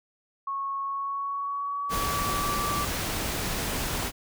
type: tone with pitch glide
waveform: sine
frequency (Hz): 1100 to 1162.7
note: C#6 to D6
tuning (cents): -14 to -18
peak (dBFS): -28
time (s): 0.47-2.85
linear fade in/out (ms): 5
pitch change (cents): +96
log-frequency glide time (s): 0.82-2.64
type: noise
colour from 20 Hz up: pink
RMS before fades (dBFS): -30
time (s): 1.89-4.12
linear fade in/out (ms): 50
effects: none